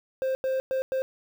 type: tone bursts at uneven times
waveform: triangle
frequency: 526 Hz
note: C5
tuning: 9 cents sharp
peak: -22 dBFS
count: 4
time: 0.22-0.35 / 0.44-0.6 / 0.71-0.82 / 0.92-1.02 s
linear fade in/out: 0 ms
effects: 8-bit